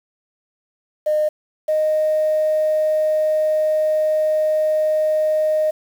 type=tone pair in turn; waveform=sine; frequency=610 / 618.9 Hz; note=D#5 / D#5; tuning=-34 / -9 cents; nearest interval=unison; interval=25 cents; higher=second; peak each=-14 / -14 dBFS; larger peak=neither; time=1.06-1.29 / 1.68-5.71 s; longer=second; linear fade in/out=10 ms; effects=tanh soft clip ceiling -10 dBFS + 7-bit